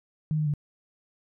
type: tone with pitch steps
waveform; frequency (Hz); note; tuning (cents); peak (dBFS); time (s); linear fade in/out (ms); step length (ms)
sine; 154.6 / 152.8 / 146.8; D#3 / D#3 / D3; -11 / -31 / 0; -23; 0.31-0.538; 0; 76
effects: none